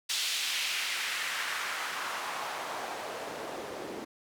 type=noise with band-pass filter sweep; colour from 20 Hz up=white; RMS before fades=-35 dBFS; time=0.09-4.05 s; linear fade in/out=10 ms; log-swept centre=3800 to 360 Hz; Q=1.4; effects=none